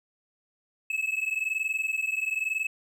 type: tone pair together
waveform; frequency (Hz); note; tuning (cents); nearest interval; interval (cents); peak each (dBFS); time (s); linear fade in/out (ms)
triangle; 2581 / 2602; E7 / E7; -37 / -23; unison; 14; -28; 0.9-2.67; 5
effects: none